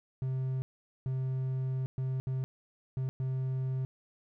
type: tone bursts at uneven times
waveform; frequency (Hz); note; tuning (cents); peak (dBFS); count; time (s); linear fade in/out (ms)
triangle; 130.81; C3; 0; -28; 6; 0.22-0.62 / 1.06-1.86 / 1.98-2.2 / 2.27-2.44 / 2.97-3.09 / 3.2-3.85; 0
effects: none